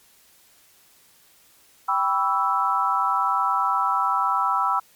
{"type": "chord", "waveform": "sine", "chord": "C# half-diminished seventh", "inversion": "second", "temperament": "equal with one note detuned", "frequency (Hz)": [784, 987.8, 1128.8, 1318.5], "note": ["G5", "B5", "C#6", "E6"], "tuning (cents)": [0, 0, 31, 0], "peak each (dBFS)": [-26, -24, -28, -22], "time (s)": [1.88, 4.8], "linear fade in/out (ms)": 10, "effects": ["white hiss -56 dBFS RMS until 4.95 s", "MP3 96 kbps"]}